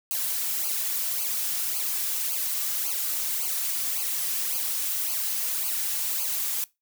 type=noise with flanger; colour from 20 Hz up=blue; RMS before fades=-28 dBFS; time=0.11-6.64 s; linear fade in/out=0 ms; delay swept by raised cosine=0.54 to 3.94 ms; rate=1.8 Hz; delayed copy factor=-0.95; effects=noise-tail reverb RT60 0.2 s tail -21 dB re dry